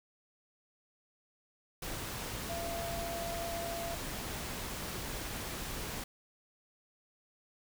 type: tone in noise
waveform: sine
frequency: 679 Hz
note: F5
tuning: 49 cents flat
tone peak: -38 dBFS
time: 2.49-3.95 s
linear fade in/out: 5 ms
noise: pink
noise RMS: -40 dBFS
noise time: 1.82-6.04 s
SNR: -1 dB
effects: none